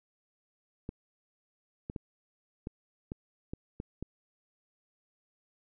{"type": "clicks", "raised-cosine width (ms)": 3, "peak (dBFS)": -24, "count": 8, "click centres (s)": [0.891, 1.899, 1.962, 2.671, 3.119, 3.535, 3.801, 4.026], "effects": []}